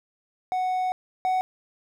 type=tone pair in turn; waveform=triangle; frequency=740 / 744.7 Hz; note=F#5 / F#5; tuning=0 / +11 cents; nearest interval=unison; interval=11 cents; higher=second; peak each=-21 / -19 dBFS; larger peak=second; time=0.52-0.92 / 1.25-1.41 s; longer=first; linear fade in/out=0 ms; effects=none